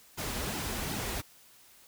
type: noise with flanger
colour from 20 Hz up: pink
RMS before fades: -35 dBFS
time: 0.17-1.22 s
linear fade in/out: 20 ms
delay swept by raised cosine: 1.7 to 7.1 ms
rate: 2.6 Hz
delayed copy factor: -0.75
effects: white hiss -58 dBFS RMS until 1.87 s